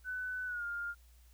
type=tone with pitch glide; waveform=sine; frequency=1500 to 1407.7 Hz; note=F#6 to F6; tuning=+23 to +13 cents; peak=-36 dBFS; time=0.04-0.95 s; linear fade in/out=50 ms; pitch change=-110 cents; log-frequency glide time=0.46-0.64 s; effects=added 60 Hz sine -58 dBFS peak until 1.33 s + white hiss -69 dBFS RMS until 1.33 s